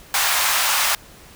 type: high-pass noise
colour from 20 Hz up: pink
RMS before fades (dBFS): -19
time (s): 0.14-0.95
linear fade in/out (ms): 2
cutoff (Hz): 820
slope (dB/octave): 24
effects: pink hiss -45 dBFS RMS until 1.35 s